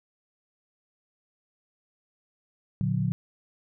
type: chord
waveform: sine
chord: Bb augmented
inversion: none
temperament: just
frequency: 116.54 / 145.68 / 182.1 Hz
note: Bb2 / D3 / F#3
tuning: 0 / -14 / -27 cents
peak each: -28 dBFS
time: 2.81-3.12 s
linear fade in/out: 0 ms
effects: none